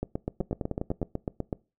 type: two click trains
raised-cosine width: 2 ms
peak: -16 / -16 dBFS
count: 7 / 13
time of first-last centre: 0.41-1.017 / 0.03-1.528 s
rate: 9.89 / 8.01 Hz
effects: noise-tail reverb RT60 0.3 s tail -22 dB re dry